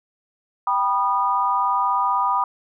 sine chord, G augmented, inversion none, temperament just, 784 / 980 / 1225 Hz, G5 / B5 / D#6, 0 / -14 / -27 cents, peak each -25 / -20 / -22 dBFS, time 0.67-2.44 s, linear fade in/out 2 ms, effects none

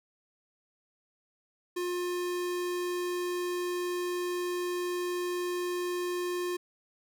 square tone, 355.6 Hz, F4, 31 cents sharp, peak -31 dBFS, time 1.76-6.57 s, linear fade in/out 10 ms, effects none

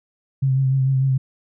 sine tone with vibrato, 133.3 Hz, C3, 33 cents sharp, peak -15 dBFS, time 0.42-1.18 s, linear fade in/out 10 ms, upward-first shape sine, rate 6.7 Hz, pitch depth 31 cents each way, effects none

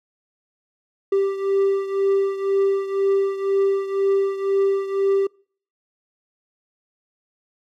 triangle beating tone pair, 392 / 394 Hz, G4 / G4, 0 / +9 cents, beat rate 2 Hz, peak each -17 / -22 dBFS, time 1.12-5.27 s, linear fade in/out 5 ms, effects noise-tail reverb RT60 0.5 s tail -26 dB re dry

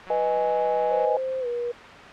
click train, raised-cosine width 0.3 ms, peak -24 dBFS, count 183, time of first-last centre 0.07-1.048 s, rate 186 Hz
sine chord, G# minor, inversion first, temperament equal, 493.9 / 622.3 / 830.6 Hz, B4 / D#5 / G#5, 0 / 0 / 0 cents, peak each -25 dBFS, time 0.1-1.17 s, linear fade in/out 2 ms
sine tone with pitch glide, 523.3 to 479.9 Hz, C5 to B4, 0 to -50 cents, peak -25 dBFS, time 0.91-1.72 s, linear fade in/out 10 ms, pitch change -150 cents, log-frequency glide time 1.4-1.47 s
effects white hiss -40 dBFS RMS until 2.12 s + low-pass 2000 Hz 12 dB/octave

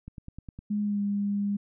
click train, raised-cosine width 5 ms, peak -28 dBFS, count 6, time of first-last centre 0.08-0.59 s, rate 9.81 Hz
sine tone with pitch glide, 207.7 to 202.5 Hz, G#3 to G#3, 0 to -43 cents, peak -25 dBFS, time 0.7-1.57 s, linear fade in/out 10 ms, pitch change -43 cents, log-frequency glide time 0.82-1.01 s
effects none

